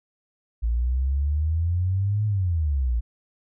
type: exponential two-way sweep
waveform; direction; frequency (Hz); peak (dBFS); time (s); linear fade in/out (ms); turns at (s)
sine; up then down; 55.8 to 107.7 to 55.8; -20; 0.62-3.01; 20; 2.26
effects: none